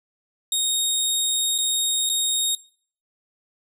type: tone with dropouts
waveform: 20% pulse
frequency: 3729 Hz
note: A#7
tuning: in tune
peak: -14 dBFS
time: 0.52-2.55 s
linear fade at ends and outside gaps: 2 ms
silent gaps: 1.58-1.585 / 2.092-2.097 s
effects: noise-tail reverb RT60 0.5 s tail -22 dB re dry